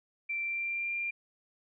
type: tone with pitch glide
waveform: sine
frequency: 2349 to 2387 Hz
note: D7 to D7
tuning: 0 to +28 cents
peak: -31 dBFS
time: 0.29-1.11 s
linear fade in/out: 10 ms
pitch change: +28 cents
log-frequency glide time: 0.41-0.93 s
effects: none